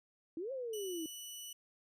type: exponential two-way sweep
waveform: sine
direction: up then down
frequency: 309.6 to 550 to 309.6 Hz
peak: -38 dBFS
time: 0.37-1.06 s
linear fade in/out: 2 ms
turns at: 0.52 s
type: tone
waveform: 15% pulse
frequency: 2960 Hz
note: F#7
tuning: in tune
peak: -38 dBFS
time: 0.73-1.53 s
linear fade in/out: 5 ms
effects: none